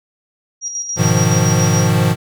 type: tone with tremolo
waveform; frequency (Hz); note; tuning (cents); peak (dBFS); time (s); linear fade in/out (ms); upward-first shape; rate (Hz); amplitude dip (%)
sine; 5710; F8; +37; -19; 0.61-1.9; 50; square; 7.1; 50
type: chord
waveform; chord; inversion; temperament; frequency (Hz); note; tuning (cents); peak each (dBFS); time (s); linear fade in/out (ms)
square; F half-diminished seventh; first; equal; 103.83 / 123.47 / 155.56 / 174.61; Ab2 / Cb3 / Eb3 / F3; 0 / 0 / 0 / 0; -18; 0.96-2.16; 50
effects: none